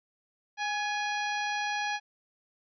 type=harmonic tone with a mistuned harmonic; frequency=825 Hz; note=G#5; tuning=12 cents flat; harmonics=1 / 2 / 3 / 4 / 5 / 6 / 7; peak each=-32 / -34 / -37 / -42 / -43 / -47 / -45 dBFS; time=0.57-2 s; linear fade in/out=50 ms; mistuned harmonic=2; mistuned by=+42 cents; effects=none